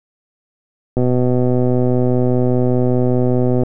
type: click train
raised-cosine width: 2 ms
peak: -4 dBFS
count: 334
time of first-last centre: 0.97-3.634 s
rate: 125 Hz
effects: none